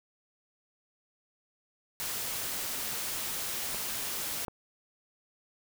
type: noise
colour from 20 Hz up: white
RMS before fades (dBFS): -35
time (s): 2-4.45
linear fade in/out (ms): 0
type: clicks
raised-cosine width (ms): 1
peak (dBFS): -25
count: 2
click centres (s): 3.746 / 4.482
effects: none